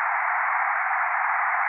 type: band-pass noise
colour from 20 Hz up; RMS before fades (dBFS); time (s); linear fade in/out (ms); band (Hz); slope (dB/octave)
pink; -24; 0-1.68; 0; 720 to 2200; 96
effects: none